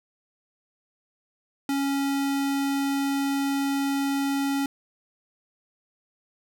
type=tone; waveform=square; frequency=277.2 Hz; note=C#4; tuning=in tune; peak=-24 dBFS; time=1.69-4.66 s; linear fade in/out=2 ms; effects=none